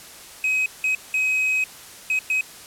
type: tone bursts at uneven times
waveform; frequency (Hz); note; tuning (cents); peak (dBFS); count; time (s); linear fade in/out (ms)
triangle; 2535; D#7; +32; -17; 5; 0.44-0.66 / 0.84-0.95 / 1.14-1.64 / 2.1-2.19 / 2.3-2.41; 2
effects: white hiss -42 dBFS RMS until 2.66 s + low-pass 12000 Hz 12 dB/octave